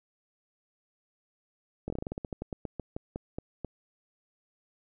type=slowing click train; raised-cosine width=2 ms; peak=-21 dBFS; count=19; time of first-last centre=1.88-3.647 s; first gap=21 ms; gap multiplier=1.16; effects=none